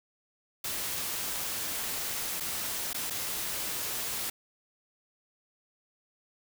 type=noise with dropouts; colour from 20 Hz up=white; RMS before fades=-34 dBFS; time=0.64-4.3 s; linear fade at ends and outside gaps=5 ms; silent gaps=2.401-2.405 / 2.932-2.944 / 3.101-3.105 s; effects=none